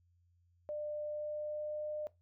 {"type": "tone with pitch glide", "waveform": "sine", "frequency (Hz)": [598, 604.2], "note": ["D5", "D5"], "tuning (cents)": [31, 49], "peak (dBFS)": -37, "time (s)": [0.69, 2.07], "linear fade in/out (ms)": 0, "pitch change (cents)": 18, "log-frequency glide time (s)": [1.02, 1.87], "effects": ["noise-tail reverb RT60 0.2 s tail -18 dB re dry", "added 87 Hz sine -68 dBFS peak until 2.21 s"]}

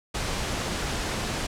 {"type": "noise", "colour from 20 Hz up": "pink", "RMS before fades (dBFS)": -29, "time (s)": [0.14, 1.47], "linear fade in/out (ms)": 10, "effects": ["low-pass 8000 Hz 12 dB/octave"]}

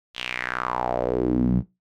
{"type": "tone with band-pass filter sweep", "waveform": "sawtooth", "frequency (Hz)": 61.74, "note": "B1", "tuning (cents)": 0, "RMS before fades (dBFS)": -24, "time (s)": [0.14, 1.63], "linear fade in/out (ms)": 50, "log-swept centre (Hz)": [3400, 160], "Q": 4.1, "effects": ["noise-tail reverb RT60 0.2 s tail -17 dB re dry"]}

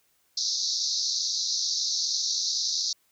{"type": "band-pass noise", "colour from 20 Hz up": "white", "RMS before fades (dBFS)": -28, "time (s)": [0.37, 2.93], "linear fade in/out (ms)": 5, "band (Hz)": [3900, 6200], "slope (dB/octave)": 96, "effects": ["white hiss -68 dBFS RMS until 3.11 s"]}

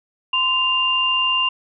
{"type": "tone pair together", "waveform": "sine", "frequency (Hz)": [1032.2, 2794], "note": ["C6", "F7"], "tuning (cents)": [-24, 0], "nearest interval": "octave + perfect fourth", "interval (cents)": 1724, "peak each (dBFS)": [-22, -17], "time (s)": [0.33, 1.49], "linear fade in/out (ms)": 5, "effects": []}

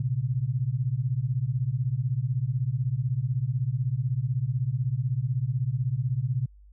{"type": "beating tone pair", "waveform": "sine", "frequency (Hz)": [118.7, 134.7], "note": ["A#2", "C#3"], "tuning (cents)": [32, -49], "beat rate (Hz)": 16, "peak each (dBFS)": -27, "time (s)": [0, 6.46], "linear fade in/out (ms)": 5, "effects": ["added 50 Hz sine -49 dBFS peak until 6.72 s"]}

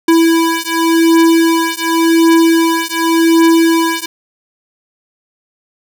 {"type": "beating tone pair", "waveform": "square", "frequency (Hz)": [329.6, 330.49], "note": ["E4", "E4"], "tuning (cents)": [0, 5], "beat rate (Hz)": 0.89, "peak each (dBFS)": -12, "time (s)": [0.08, 4.06], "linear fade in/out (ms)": 5, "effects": []}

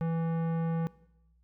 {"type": "tone with tanh clipping", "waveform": "sine", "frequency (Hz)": 164.81, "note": "E3", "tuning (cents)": 0, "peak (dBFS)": -30, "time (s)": [0.01, 0.87], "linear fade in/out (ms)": 0, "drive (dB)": 16, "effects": ["noise-tail reverb RT60 0.9 s tail -20 dB re dry", "added 60 Hz sine -63 dBFS peak until 1.43 s"]}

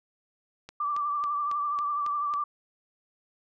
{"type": "click train", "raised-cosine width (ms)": 0.2, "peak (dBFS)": -25, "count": 7, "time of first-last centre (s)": [0.69, 2.338], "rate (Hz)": 3.64}
{"type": "tone with vibrato", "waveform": "sine", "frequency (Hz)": 1170, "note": "D6", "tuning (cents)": -7, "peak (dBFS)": -26, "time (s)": [0.8, 2.44], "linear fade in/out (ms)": 5, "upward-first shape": "triangle", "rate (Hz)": 12, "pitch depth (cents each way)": 47}
{"effects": []}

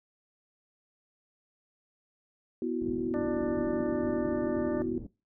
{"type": "chord", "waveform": "sine", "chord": "B suspended fourth", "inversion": "none", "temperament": "equal", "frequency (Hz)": [246.9, 329.6, 370], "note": ["B3", "E4", "F#4"], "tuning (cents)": [0, 0, 0], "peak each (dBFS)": -33, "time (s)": [2.62, 4.98], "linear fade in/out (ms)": 2}
{"type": "low-pass noise", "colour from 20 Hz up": "white", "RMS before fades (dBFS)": -42, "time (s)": [2.81, 5.07], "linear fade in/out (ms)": 5, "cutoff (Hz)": 310, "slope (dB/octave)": 24}
{"type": "harmonic tone", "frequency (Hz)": 296.8, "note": "D4", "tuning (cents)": 18, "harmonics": [1, 2, 3, 4, 5, 6], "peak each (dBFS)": [-36, -34, -46, -45, -51, -49], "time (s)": [3.14, 4.82], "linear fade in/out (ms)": 0}
{"effects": ["noise-tail reverb RT60 0.3 s tail -22 dB re dry"]}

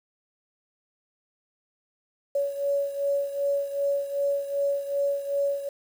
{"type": "beating tone pair", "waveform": "sine", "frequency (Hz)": [562, 564.6], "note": ["C#5", "C#5"], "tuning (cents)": [24, 32], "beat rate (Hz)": 2.6, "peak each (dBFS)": [-25, -30], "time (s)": [2.35, 5.69], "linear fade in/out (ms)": 5, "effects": ["8-bit"]}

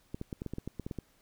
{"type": "clicks", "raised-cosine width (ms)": 3, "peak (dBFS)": -24, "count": 12, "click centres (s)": [0.145, 0.214, 0.328, 0.419, 0.463, 0.536, 0.584, 0.676, 0.797, 0.865, 0.912, 0.987], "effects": ["pink hiss -67 dBFS RMS until 1.21 s"]}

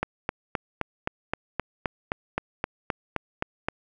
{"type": "click train", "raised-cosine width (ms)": 0.5, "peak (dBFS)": -10, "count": 15, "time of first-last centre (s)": [0.03, 3.685], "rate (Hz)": 3.83, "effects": []}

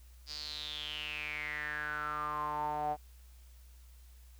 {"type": "tone with band-pass filter sweep", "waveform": "sawtooth", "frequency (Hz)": 150, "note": "D3", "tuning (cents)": 37, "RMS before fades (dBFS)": -38, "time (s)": [0.26, 2.97], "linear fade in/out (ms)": 50, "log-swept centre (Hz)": [4900, 710], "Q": 8.7, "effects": ["added 61 Hz sine -53 dBFS peak until 4.39 s", "white hiss -66 dBFS RMS until 4.39 s"]}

